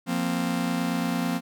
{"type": "chord", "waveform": "45% pulse", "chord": "F suspended fourth", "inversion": "none", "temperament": "just", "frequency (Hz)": [174.61, 232.8, 261.9], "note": ["F3", "Bb3", "C4"], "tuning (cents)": [0, -2, 2], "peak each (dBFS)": -29, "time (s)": [0.06, 1.41], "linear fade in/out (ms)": 50, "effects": []}